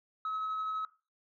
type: tone with tremolo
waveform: sine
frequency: 1284 Hz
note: E6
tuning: 46 cents flat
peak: -30 dBFS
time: 0.25-0.85 s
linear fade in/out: 2 ms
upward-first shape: sine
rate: 12 Hz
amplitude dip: 25%
effects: noise-tail reverb RT60 0.3 s tail -17 dB re dry + tanh soft clip ceiling -30 dBFS